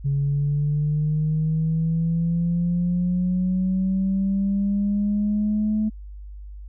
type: linear sweep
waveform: sine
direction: up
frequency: 138.59 to 216.2 Hz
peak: -18 dBFS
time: 0.04-5.9 s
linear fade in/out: 20 ms
effects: tanh soft clip ceiling -15 dBFS + added 50 Hz sine -35 dBFS peak until 6.68 s